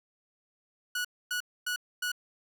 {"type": "tone bursts", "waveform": "sawtooth", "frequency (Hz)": 1467, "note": "F#6", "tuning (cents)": -15, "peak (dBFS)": -26, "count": 4, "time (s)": [0.95, 2.118], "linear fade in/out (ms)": 5, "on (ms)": 97, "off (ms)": 260, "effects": []}